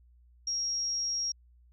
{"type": "tone", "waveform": "sine", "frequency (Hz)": 5600, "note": "F8", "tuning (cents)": 4, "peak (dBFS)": -29, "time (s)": [0.47, 1.32], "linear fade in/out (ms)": 5, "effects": ["added 60 Hz sine -57 dBFS peak until 1.72 s"]}